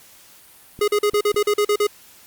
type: clicks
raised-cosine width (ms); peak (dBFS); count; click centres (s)
3; -23; 3; 0.791 / 1.136 / 1.344
type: tone bursts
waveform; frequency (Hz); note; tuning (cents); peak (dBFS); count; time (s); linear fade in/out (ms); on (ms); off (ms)
square; 415.3; G#4; 0; -16; 10; 0.81-1.869; 5; 69; 41
effects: white hiss -48 dBFS RMS until 2.26 s + Opus 48 kbps